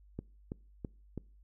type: click train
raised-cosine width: 3 ms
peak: -25 dBFS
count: 4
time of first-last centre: 0.19-1.177 s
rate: 3.04 Hz
effects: noise-tail reverb RT60 0.4 s tail -25 dB re dry + added 50 Hz sine -57 dBFS peak until 1.43 s